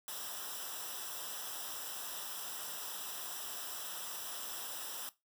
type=noise with comb filter; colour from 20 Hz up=white; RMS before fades=-43 dBFS; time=0.08-5.09 s; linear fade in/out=0 ms; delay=0.45 ms; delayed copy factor=-0.8; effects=noise-tail reverb RT60 0.2 s tail -17 dB re dry